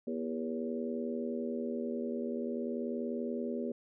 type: harmonic tone with a mistuned harmonic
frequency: 80.4 Hz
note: E2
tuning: 43 cents flat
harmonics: 3 / 4 / 5 / 6 / 7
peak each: -36 / -45 / -39 / -42 / -43 dBFS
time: 0.07-3.72 s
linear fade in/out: 5 ms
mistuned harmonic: 4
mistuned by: +49 cents
effects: none